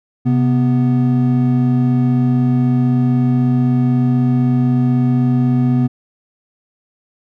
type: tone pair together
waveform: triangle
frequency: 130.81 / 246.9 Hz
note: C3 / B3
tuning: 0 / 0 cents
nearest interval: major seventh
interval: 1100 cents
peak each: -12 dBFS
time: 0.25-5.88 s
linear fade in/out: 20 ms
effects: none